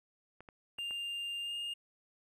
clicks, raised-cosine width 0.5 ms, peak -36 dBFS, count 4, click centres 0.406 / 0.488 / 0.786 / 0.909 s
triangle tone with pitch glide, 2800 to 2828 Hz, F7 to F7, +4 to +21 cents, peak -35 dBFS, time 0.78-1.74 s, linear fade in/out 10 ms, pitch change +17 cents, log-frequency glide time 1.42-1.54 s
effects none

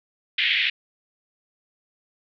pink band-pass noise, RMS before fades -22 dBFS, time 0.38-0.7 s, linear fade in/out 5 ms, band 1900 to 3600 Hz, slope 48 dB/octave, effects none

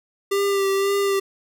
square tone with vibrato, 395 Hz, G4, 13 cents sharp, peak -19 dBFS, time 0.31-1.2 s, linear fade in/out 10 ms, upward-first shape sine, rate 1.9 Hz, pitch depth 23 cents each way, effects none

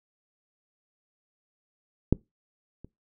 clicks, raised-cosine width 3 ms, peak -6 / -30 dBFS, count 2, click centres 2.126 / 2.846 s, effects noise-tail reverb RT60 0.2 s tail -23 dB re dry

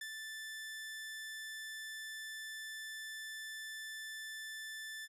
sawtooth tone with ADSR envelope, 1760 Hz, A6, in tune, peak -38 dBFS, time 0.01-5.08 s, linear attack 4 ms, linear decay 72 ms, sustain -2 dB, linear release 40 ms, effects resampled to 32000 Hz

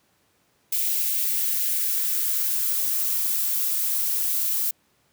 violet noise with high-pass filter sweep, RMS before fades -24 dBFS, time 0.72-4.71 s, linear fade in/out 5 ms, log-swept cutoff 2400 to 590 Hz, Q 1.8, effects pink hiss -65 dBFS RMS until 5.12 s + high-pass 100 Hz 12 dB/octave

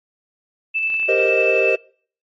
sine tone with tremolo, 2637 Hz, E7, in tune, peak -17 dBFS, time 0.74-1.76 s, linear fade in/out 20 ms, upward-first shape square, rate 11 Hz, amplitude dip 25%
clicks, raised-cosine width 0.3 ms, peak -23 dBFS, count 7, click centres 0.902 / 0.942 / 0.998 / 1.03 / 1.13 / 1.205 / 1.256 s
triangle chord, C minor seventh, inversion second, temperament equal, 392 / 466.2 / 523.3 / 622.3 Hz, G4 / Bb4 / C5 / Eb5, 0 / 0 / 0 / 0 cents, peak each -19 dBFS, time 1.08-1.76 s, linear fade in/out 10 ms
effects noise-tail reverb RT60 0.5 s tail -25 dB re dry + MP3 32 kbps

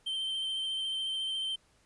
triangle tone with vibrato, 3117 Hz, G7, 11 cents flat, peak -30 dBFS, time 0.06-1.56 s, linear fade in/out 10 ms, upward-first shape triangle, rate 14 Hz, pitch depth 23 cents each way, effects pink hiss -67 dBFS RMS until 1.85 s + resampled to 24000 Hz

